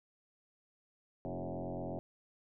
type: tone with frequency modulation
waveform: sine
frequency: 199.4 Hz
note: G3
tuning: 30 cents sharp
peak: -37 dBFS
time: 1.25-1.99 s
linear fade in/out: 0 ms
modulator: 88.4 Hz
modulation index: 6
effects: none